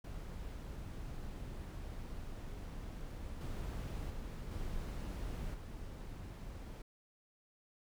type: noise with level steps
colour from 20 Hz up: brown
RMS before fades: -45 / -41 / -44 / -41 / -46 dBFS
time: 0.04-6.82 s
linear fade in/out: 5 ms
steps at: 3.41 / 4.1 / 4.51 / 5.54 s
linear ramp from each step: 2 ms
effects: none